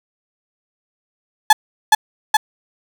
35% pulse tone with echo, 860 Hz, A5, 40 cents flat, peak -3 dBFS, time 1.5-1.53 s, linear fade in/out 5 ms, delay 420 ms, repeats 2, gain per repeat -2 dB, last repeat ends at 2.37 s, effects none

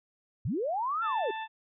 sine linear two-way sweep, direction up then down, 82.41 to 1396.9 to 366.8 Hz, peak -28 dBFS, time 0.45-1.31 s, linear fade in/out 5 ms, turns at 1.03 s
harmonic tone, 883 Hz, A5, 6 cents sharp, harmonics 1 / 2 / 3 / 4, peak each -35 / -41 / -45 / -47 dBFS, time 1.01-1.48 s, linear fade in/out 50 ms
effects none

